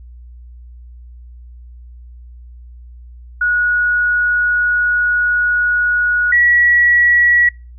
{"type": "tone pair in turn", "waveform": "sine", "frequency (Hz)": [1457, 1928.9], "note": ["F#6", "B6"], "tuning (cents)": [-27, -41], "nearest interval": "perfect fourth", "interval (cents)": 486, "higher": "second", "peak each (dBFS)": [-12, -8], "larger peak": "second", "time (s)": [[3.41, 6.32], [6.32, 7.49]], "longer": "first", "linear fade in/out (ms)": 5, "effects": ["noise-tail reverb RT60 0.3 s tail -26 dB re dry", "added 60 Hz sine -34 dBFS peak until 7.78 s"]}